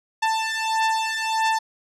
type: beating tone pair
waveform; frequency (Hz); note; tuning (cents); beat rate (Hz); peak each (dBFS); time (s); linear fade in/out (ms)
sawtooth; 886 / 887.6; A5 / A5; +12 / +15; 1.6; -20; 0.22-1.59; 10
effects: low-pass 7000 Hz 12 dB/octave